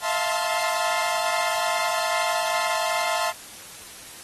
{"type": "chord", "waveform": "sawtooth", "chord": "F major seventh", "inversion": "third", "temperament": "equal with one note detuned", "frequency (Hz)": [648.3, 698.5, 880, 1046.5], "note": ["E5", "F5", "A5", "C6"], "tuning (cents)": [-29, 0, 0, 0], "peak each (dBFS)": -25, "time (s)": [0.01, 3.33], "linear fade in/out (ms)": 50, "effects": ["white hiss -42 dBFS RMS until 4.23 s", "AAC 32 kbps"]}